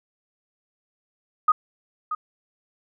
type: tone with echo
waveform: sine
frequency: 1244.5 Hz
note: D#6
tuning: in tune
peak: -13 dBFS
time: 1.48-1.52 s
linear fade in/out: 5 ms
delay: 630 ms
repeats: 1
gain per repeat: -11 dB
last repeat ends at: 2.15 s
effects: none